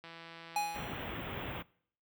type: click train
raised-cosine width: 0.3 ms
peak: -33 dBFS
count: 120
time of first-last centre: 0.04-0.757 s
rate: 166 Hz
type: tone with exponential decay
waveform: square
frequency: 830.6 Hz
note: G#5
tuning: in tune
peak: -29 dBFS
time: 0.56-1.16 s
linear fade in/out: 2 ms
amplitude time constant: 130 ms
type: band-stop noise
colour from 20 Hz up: pink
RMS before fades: -40 dBFS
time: 0.74-1.63 s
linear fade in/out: 20 ms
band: 3500 to 16000 Hz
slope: 96 dB/octave
effects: noise-tail reverb RT60 0.6 s tail -23 dB re dry + high-pass 60 Hz 12 dB/octave